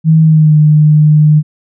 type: tone with pitch glide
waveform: sine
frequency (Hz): 159.4 to 151.94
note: D#3 to D#3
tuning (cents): +42 to -41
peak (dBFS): -3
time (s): 0.04-1.43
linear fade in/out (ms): 50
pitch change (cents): -83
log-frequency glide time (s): 0.22-0.56
effects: none